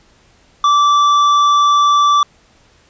sine tone with tanh clipping, 1164 Hz, D6, 16 cents flat, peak -10 dBFS, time 0.64-2.23 s, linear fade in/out 2 ms, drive 10 dB, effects pink hiss -51 dBFS RMS until 2.89 s + resampled to 16000 Hz

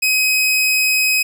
sawtooth tone, 2530 Hz, D#7, 28 cents sharp, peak -10 dBFS, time 0.02-1.23 s, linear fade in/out 10 ms, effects 8-bit

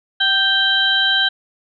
harmonic tone with a mistuned harmonic, 784 Hz, G5, in tune, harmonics 1 / 2 / 4 / 5, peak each -28 / -17 / -17 / -20 dBFS, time 0.2-1.29 s, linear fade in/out 10 ms, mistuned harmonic 1, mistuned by -37 cents, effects none

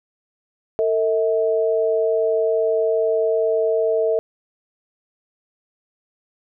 sine tone pair together, 451.2 / 642 Hz, A4 / E5, +44 / -46 cents, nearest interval tritone, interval 610 cents, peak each -18 / -20 dBFS, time 0.79-4.19 s, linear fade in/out 0 ms, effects none

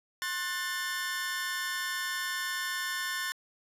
sawtooth chord, F# diminished, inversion second, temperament just, 1065.6 / 1480 / 1776 Hz, C6 / F#6 / A6, +31 / 0 / +16 cents, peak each -35 / -35 / -30 dBFS, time 0.22-3.32 s, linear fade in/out 0 ms, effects resampled to 32000 Hz + 10-bit

